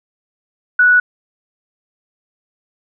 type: tone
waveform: sine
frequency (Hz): 1473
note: F#6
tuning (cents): -8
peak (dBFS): -7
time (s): 0.79-1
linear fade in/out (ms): 5
effects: none